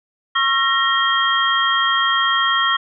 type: tone cluster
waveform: sine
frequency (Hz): 1093 / 1354 / 1867 / 3220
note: C#6 / E6 / A#6 / G7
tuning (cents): -25 / +46 / +2 / +46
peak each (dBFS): -20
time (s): 0.35-2.77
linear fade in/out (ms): 10
effects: none